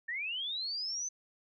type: linear sweep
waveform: sine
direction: up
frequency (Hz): 1760 to 6180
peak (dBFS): -34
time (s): 0.08-1.09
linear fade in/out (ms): 10
effects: none